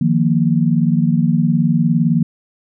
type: chord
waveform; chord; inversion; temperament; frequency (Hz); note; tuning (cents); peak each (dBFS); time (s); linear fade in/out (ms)
sine; Eb suspended second; none; just; 155.56 / 175.01 / 233.3; Eb3 / F3 / Bb3; 0 / +4 / +2; -16; 0.01-2.23; 5
effects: none